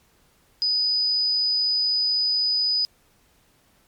sine tone, 4978 Hz, D#8, in tune, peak -19 dBFS, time 0.62-2.85 s, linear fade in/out 0 ms, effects pink hiss -61 dBFS RMS until 3.87 s + MP3 96 kbps

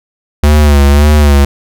square tone with vibrato, 72.7 Hz, D2, 17 cents flat, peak -4 dBFS, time 0.43-1.45 s, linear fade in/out 5 ms, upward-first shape sine, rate 1.8 Hz, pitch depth 62 cents each way, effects none

